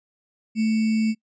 sine tone with sample-and-hold, 220 Hz, A3, in tune, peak -18 dBFS, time 0.55-1.15 s, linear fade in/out 50 ms, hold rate 2450 Hz, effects noise-tail reverb RT60 0.1 s tail -26 dB re dry + resampled to 16000 Hz

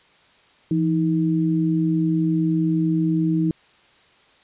sine tone pair together, 167.71 / 316.4 Hz, E3 / D#4, +30 / +29 cents, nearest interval major seventh, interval 1099 cents, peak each -20 dBFS, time 0.71-3.51 s, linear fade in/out 2 ms, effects white hiss -55 dBFS RMS until 4.43 s + resampled to 8000 Hz

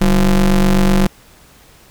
square ring-modulated tone, 85 Hz, F2, 46 cents flat, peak -7 dBFS, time 0.01-1.07 s, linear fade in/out 5 ms, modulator 109 Hz, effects pink hiss -46 dBFS RMS until 1.9 s

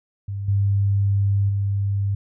sine tone with level steps, 99.7 Hz, G2, 30 cents sharp, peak -25 / -16 / -19 dBFS, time 0.28-2.15 s, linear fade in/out 5 ms, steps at 0.48 / 1.49 s, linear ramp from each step 5 ms, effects none

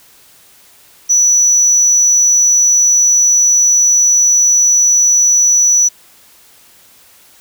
sine tone, 5920 Hz, F#8, in tune, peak -4 dBFS, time 1.09-5.89 s, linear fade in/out 20 ms, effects tanh soft clip ceiling -6 dBFS + white hiss -45 dBFS RMS until 7.4 s

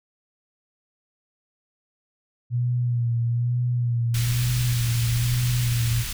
sine tone with vibrato, 120 Hz, B2, 49 cents flat, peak -20 dBFS, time 2.5-6.05 s, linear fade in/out 50 ms, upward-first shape sine, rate 1.1 Hz, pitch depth 40 cents each way
pink band-stop noise, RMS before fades -30 dBFS, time 4.14-6.13 s, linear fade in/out 5 ms, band 120 to 2200 Hz, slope 12 dB/octave
effects none

